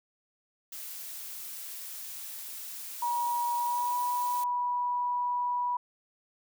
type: noise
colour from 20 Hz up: blue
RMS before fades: -41 dBFS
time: 0.72-4.44 s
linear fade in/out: 5 ms
type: tone with pitch glide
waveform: sine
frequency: 957 to 977.7 Hz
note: A#5 to B5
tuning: +45 to -18 cents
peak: -27 dBFS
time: 3.02-5.77 s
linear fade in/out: 5 ms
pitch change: +37 cents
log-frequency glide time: 3.6-3.97 s
effects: none